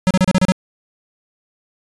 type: tone bursts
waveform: square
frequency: 185.9 Hz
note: F#3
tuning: 8 cents sharp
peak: -11 dBFS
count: 7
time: 0.07-0.52 s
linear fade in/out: 0 ms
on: 36 ms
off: 33 ms
effects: resampled to 22050 Hz